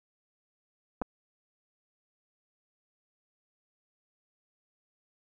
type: clicks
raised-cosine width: 1 ms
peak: -19 dBFS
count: 2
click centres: 1.016 / 1.02 s
effects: none